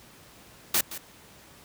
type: noise with echo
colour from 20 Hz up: white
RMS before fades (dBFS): -23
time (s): 0.74-0.81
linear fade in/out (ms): 5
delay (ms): 170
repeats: 1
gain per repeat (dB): -14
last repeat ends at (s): 0.98
effects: pink hiss -52 dBFS RMS until 1.64 s + high-pass 60 Hz 12 dB/octave